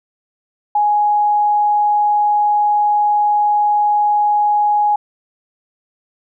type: tone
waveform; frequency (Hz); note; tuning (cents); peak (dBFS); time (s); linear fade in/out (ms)
sine; 833; G#5; +5; -11; 0.75-4.96; 5
effects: none